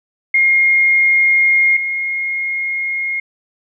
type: tone pair in turn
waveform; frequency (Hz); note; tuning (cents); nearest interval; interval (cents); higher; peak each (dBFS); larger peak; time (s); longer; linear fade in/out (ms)
sine; 2136 / 2145; C7 / C7; +35 / +42; unison; 7; second; -9 / -17; first; 0.34-1.77 / 1.77-3.2; neither; 5
effects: none